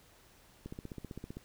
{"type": "click train", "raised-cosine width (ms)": 3, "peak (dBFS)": -29, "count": 12, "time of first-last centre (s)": [0.66, 1.37], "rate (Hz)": 15.5, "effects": ["pink hiss -62 dBFS RMS until 1.44 s"]}